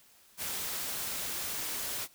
white noise, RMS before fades -36 dBFS, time 0.37-2.08 s, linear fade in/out 50 ms, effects white hiss -61 dBFS RMS until 2.14 s

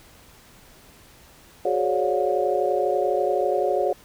sine tone cluster, 370.1 / 418.7 / 544 / 576 / 719 Hz, F#4 / G#4 / C#5 / D5 / F#5, 0 / +14 / -33 / -34 / -50 cents, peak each -26 dBFS, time 1.65-3.93 s, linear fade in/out 5 ms, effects pink hiss -51 dBFS RMS until 4.04 s

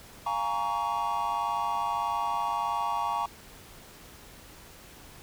triangle chord, Bb minor seventh, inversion second, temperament equal with one note detuned, 698.5 / 830.6 / 932.3 / 1123.6 Hz, F5 / Ab5 / Bb5 / Db6, 0 / 0 / 0 / +23 cents, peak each -35 / -31 / -29 / -30 dBFS, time 0.26-3.26 s, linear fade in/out 5 ms, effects pink hiss -50 dBFS RMS until 5.22 s

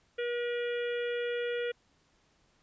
harmonic tone, 480 Hz, B4, 49 cents flat, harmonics 1 / 3 / 4 / 5 / 6 / 7, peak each -31 / -41 / -43 / -45 / -47 / -48 dBFS, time 0.18-1.72 s, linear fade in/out 10 ms, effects pink hiss -69 dBFS RMS until 2.62 s + resampled to 16000 Hz

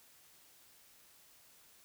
silence, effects white hiss -63 dBFS RMS until 1.84 s

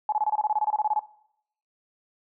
sine tone bursts, 850 Hz, G#5, 40 cents sharp, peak -21 dBFS, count 16, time 0.09-0.993 s, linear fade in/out 2 ms, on 33 ms, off 25 ms, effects noise-tail reverb RT60 0.7 s tail -18 dB re dry

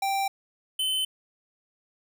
square tone pair in turn, 784 / 3052 Hz, G5 / G7, 0 / -47 cents, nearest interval 2 octaves, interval 2353 cents, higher second, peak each -25 dBFS, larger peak neither, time 0.02-0.28 / 0.79-1.05 s, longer neither, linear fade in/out 5 ms, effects none

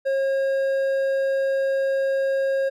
triangle tone with hard clipping, 541 Hz, C#5, 42 cents flat, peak -21 dBFS, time 0.05-2.7 s, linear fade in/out 20 ms, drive 9 dB, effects none

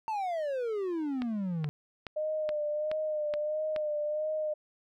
triangle exponential sweep, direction down, 907 to 144.5 Hz, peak -28 dBFS, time 0.08-1.69 s, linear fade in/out 0 ms
click train, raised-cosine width 0.3 ms, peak -22 dBFS, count 7, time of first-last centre 1.22-3.762 s, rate 2.36 Hz
sine tone with vibrato, 608 Hz, D#5, 40 cents flat, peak -29 dBFS, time 2.16-4.54 s, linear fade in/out 10 ms, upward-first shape sine, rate 1.5 Hz, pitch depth 38 cents each way
effects none

